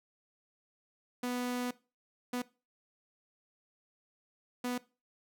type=tone bursts at uneven times; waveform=sawtooth; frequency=246.9 Hz; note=B3; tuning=in tune; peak=-29 dBFS; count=3; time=1.23-1.71 / 2.33-2.42 / 4.64-4.78 s; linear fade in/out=5 ms; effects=noise-tail reverb RT60 0.3 s tail -19 dB re dry